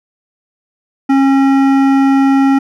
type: tone with hard clipping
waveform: triangle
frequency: 272 Hz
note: C#4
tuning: 33 cents flat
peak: -9 dBFS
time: 1.09-2.59 s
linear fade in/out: 10 ms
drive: 17 dB
effects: none